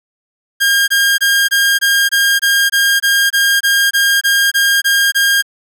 sawtooth tone bursts, 1614 Hz, G#6, 50 cents flat, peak -6 dBFS, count 16, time 0.6-5.425 s, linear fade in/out 20 ms, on 280 ms, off 23 ms, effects none

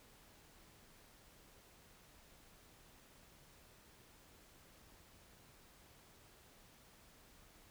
silence, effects pink hiss -64 dBFS RMS until 7.7 s

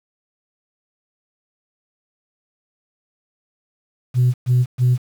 sine tone bursts, 124.8 Hz, B2, 19 cents sharp, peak -10 dBFS, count 3, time 4.14-4.98 s, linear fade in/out 50 ms, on 200 ms, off 120 ms, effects tanh soft clip ceiling -9 dBFS + 7-bit

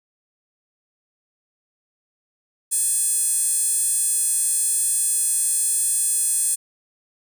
sawtooth tone with high-pass filter, 847 Hz, G#5, 34 cents sharp, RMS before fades -21 dBFS, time 2.71-6.56 s, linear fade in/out 20 ms, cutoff 9000 Hz, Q 6.7, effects none

